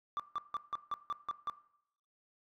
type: tone bursts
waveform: sine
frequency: 1174.7 Hz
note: D6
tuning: in tune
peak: -30 dBFS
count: 8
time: 0.17-1.498 s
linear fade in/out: 0 ms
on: 26 ms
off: 160 ms
effects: noise-tail reverb RT60 0.7 s tail -19 dB re dry + tanh soft clip ceiling -32 dBFS